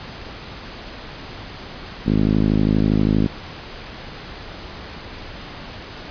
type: tone with low-pass filter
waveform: 5% pulse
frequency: 52.5 Hz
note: G#1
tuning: 19 cents sharp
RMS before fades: -17 dBFS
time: 2.06-3.27 s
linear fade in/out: 10 ms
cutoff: 240 Hz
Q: 1.8
effects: pink hiss -35 dBFS RMS until 6.1 s + resampled to 11025 Hz